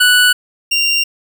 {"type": "tone pair in turn", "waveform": "25% pulse", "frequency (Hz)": [1480, 2775], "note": ["F#6", "F7"], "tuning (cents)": [0, -12], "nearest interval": "major seventh", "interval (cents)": 1088, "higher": "second", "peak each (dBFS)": [-4, -8], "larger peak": "first", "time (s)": [[0, 0.33], [0.71, 1.04]], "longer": "neither", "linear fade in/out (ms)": 10, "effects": []}